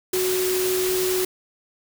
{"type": "tone in noise", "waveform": "sine", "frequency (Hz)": 370, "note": "F#4", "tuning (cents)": 0, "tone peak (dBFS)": -21, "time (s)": [0.13, 1.25], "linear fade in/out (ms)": 5, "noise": "white", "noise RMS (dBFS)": -27, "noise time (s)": [0.13, 1.25], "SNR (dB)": 3, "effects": []}